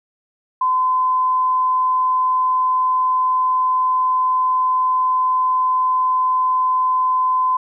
sine tone, 1022 Hz, C6, 41 cents flat, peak -14 dBFS, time 0.61-7.57 s, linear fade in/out 5 ms, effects none

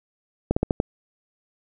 slowing click train, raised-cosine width 2 ms, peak -6 dBFS, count 5, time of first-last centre 0.51-0.801 s, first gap 55 ms, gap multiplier 1.19, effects none

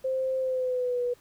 sine tone with pitch glide, 523.3 to 488.3 Hz, C5 to B4, 0 to -20 cents, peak -25 dBFS, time 0.04-1.14 s, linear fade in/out 10 ms, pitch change -120 cents, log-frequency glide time 0.39-1.02 s, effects pink hiss -60 dBFS RMS until 1.2 s

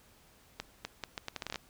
accelerating click train, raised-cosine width 0.2 ms, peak -19 dBFS, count 12, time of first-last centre 0.6-1.558 s, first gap 250 ms, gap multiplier 0.75, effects pink hiss -62 dBFS RMS until 1.69 s

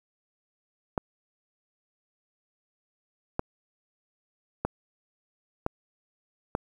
clicks, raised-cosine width 1 ms, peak -12 dBFS, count 5, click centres 0.978 / 3.394 / 4.65 / 5.664 / 6.551 s, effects 8-bit

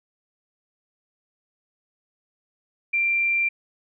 sine tone, 2366 Hz, D7, 12 cents sharp, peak -19 dBFS, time 2.93-3.49 s, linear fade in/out 10 ms, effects none

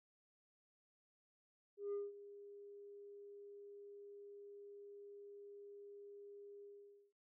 sine tone with ADSR envelope, 405.6 Hz, G#4, 41 cents flat, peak -36 dBFS, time 1.77-7.13 s, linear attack 160 ms, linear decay 190 ms, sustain -17 dB, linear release 500 ms, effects tanh soft clip ceiling -38 dBFS

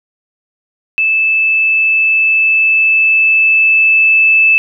sine tone with level ramp, 2626 Hz, E7, 7 cents flat, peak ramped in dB -9 to -5 dBFS, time 0.98-4.58 s, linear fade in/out 0 ms, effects none

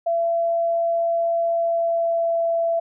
sine tone with pitch glide, 674 to 669.7 Hz, E5 to E5, +38 to +27 cents, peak -18 dBFS, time 0.06-2.8 s, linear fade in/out 10 ms, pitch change -11 cents, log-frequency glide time 1.5-2.45 s, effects none

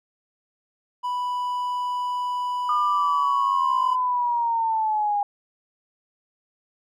triangle tone, 987.8 Hz, B5, in tune, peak -22 dBFS, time 1.03-3.96 s, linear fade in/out 20 ms
sine linear sweep, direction down, 1218 to 810 Hz, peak -20 dBFS, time 2.69-5.23 s, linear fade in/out 2 ms
effects none

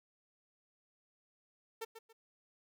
sawtooth tone with echo, 449.3 Hz, A4, 36 cents sharp, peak -35 dBFS, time 1.81-1.85 s, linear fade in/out 10 ms, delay 140 ms, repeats 2, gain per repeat -10 dB, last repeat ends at 2.13 s, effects none

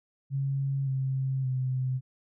sine tone with pitch steps, 137.1 / 133.12 / 129.26 Hz, C#3 / C3 / C3, -19 / +30 / -21 cents, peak -26 dBFS, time 0.3-2.01 s, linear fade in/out 50 ms, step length 570 ms, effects none

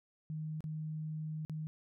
sine tone with dropouts, 155.56 Hz, D#3, in tune, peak -37 dBFS, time 0.3-1.67 s, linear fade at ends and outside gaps 0 ms, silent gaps 0.606-0.641 / 1.45-1.497 s, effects none

